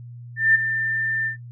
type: tone with ADSR envelope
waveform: sine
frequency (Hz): 1789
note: A6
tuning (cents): +28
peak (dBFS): -11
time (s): 0.36-1.37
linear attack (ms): 190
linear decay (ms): 12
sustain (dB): -10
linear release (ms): 110
effects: noise-tail reverb RT60 0.1 s tail -20 dB re dry + added 120 Hz sine -36 dBFS peak until 1.51 s